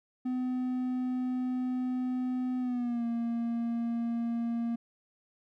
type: tone with pitch glide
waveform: triangle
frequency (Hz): 253 to 233.3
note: B3 to A#3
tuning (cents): +42 to +2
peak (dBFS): -27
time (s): 0.25-4.76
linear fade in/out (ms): 10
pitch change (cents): -140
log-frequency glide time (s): 2.59-3.05
effects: none